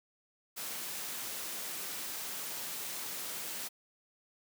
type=high-pass noise; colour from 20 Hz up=white; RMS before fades=-40 dBFS; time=0.56-3.69 s; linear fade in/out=20 ms; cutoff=150 Hz; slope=12 dB/octave; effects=none